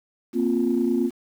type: chord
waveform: sine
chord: Bb suspended second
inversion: none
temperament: just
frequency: 233.1 / 262.2 / 349.6 Hz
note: Bb3 / C4 / F4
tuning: 0 / +4 / +2 cents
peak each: -23 dBFS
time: 0.33-1.11 s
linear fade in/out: 50 ms
effects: tanh soft clip ceiling -11 dBFS + 8-bit